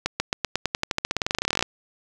accelerating click train, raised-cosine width 0.2 ms, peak -5 dBFS, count 28, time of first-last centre 0.06-1.626 s, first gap 140 ms, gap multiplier 0.92, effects none

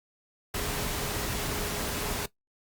sine tone in noise, 415.3 Hz, G#4, in tune, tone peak -42 dBFS, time 0.54-2.26 s, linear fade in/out 5 ms, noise pink, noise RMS -32 dBFS, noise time 0.54-2.26 s, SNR -13 dB, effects noise-tail reverb RT60 0.1 s tail -17 dB re dry + Opus 48 kbps

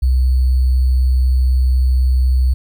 sine tone with sample-and-hold, 64 Hz, C2, 38 cents flat, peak -10 dBFS, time 0.02-2.54 s, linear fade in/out 10 ms, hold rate 4410 Hz, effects none

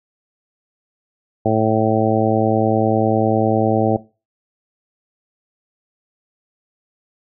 harmonic tone, 110 Hz, A2, in tune, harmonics 1 / 2 / 3 / 4 / 5 / 6 / 7, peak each -21 / -21 / -21 / -21 / -21 / -21 / -21 dBFS, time 1.45-3.97 s, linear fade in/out 10 ms, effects noise-tail reverb RT60 0.3 s tail -19 dB re dry

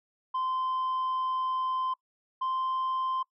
sine tone pair in turn, 1035 / 1042.2 Hz, C6 / C6, -19 / -7 cents, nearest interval unison, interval 12 cents, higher second, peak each -25 dBFS, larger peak neither, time 0.34-1.94 / 2.41-3.23 s, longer first, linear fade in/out 10 ms, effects noise-tail reverb RT60 0.1 s tail -23 dB re dry + tanh soft clip ceiling -26 dBFS

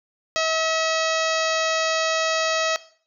harmonic tone with a mistuned harmonic, 643 Hz, E5, 43 cents flat, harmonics 1 / 2 / 3 / 4 / 5 / 6 / 7 / 8 / 9 / 10, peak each -24 / -27 / -29 / -30 / -31 / -32 / -32 / -33 / -34 / -34 dBFS, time 0.36-2.76 s, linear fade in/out 0 ms, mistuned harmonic 10, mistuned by +52 cents, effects noise-tail reverb RT60 0.5 s tail -17 dB re dry

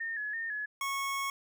sine tone with vibrato, 1760 Hz, A6, in tune, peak -33 dBFS, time 0-0.66 s, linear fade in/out 10 ms, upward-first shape square, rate 3 Hz, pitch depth 62 cents each way
25% pulse tone, 1100 Hz, C#6, 14 cents flat, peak -28 dBFS, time 0.81-1.3 s, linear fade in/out 2 ms
effects none

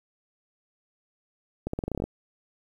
accelerating click train, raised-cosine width 2 ms, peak -16 dBFS, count 11, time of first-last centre 1.67-2.04 s, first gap 64 ms, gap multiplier 0.87, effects 9-bit

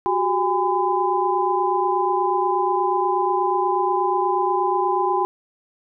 sine tone cluster, 366.9 / 395.2 / 813 / 1011 Hz, F#4 / G4 / G#5 / B5, -15 / +14 / -37 / +40 cents, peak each -23 / -28 / -22 / -22 dBFS, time 0.06-5.25 s, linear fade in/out 0 ms, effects none

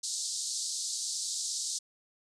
white band-pass noise, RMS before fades -35 dBFS, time 0.03-1.79 s, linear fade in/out 10 ms, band 4000 to 8600 Hz, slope 48 dB/octave, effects none

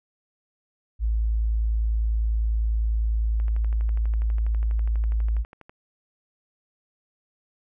sine tone, 55 Hz, A1, in tune, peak -20 dBFS, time 0.99-5.45 s, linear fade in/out 50 ms
click train, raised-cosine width 0.5 ms, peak -30 dBFS, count 29, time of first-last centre 3.4-5.695 s, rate 12.2 Hz
effects none

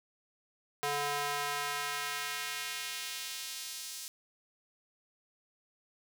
square tone with high-pass filter sweep, 144.5 Hz, D3, 28 cents flat, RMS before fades -37 dBFS, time 0.83-4.08 s, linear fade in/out 0 ms, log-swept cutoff 610 to 5600 Hz, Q 0.91, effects none

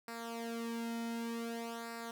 sawtooth tone with flanger, 231.4 Hz, A#3, 13 cents flat, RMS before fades -41 dBFS, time 0.08-2.11 s, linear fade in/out 2 ms, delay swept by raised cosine 0.31 to 1.81 ms, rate 0.54 Hz, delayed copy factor -0.75, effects none

